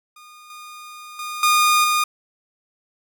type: tone with level steps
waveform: sawtooth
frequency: 1222 Hz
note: D#6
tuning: 32 cents flat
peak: -39 / -33 / -24 / -10 / -13 dBFS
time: 0.16-2.04 s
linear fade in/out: 5 ms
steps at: 0.5 / 1.19 / 1.43 / 1.84 s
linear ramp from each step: 2 ms
effects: none